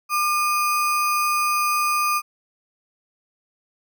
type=tone with sample-and-hold; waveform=sine; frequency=1199 Hz; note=D6; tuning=36 cents sharp; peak=-18 dBFS; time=0.09-2.22 s; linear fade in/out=50 ms; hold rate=3675 Hz; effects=none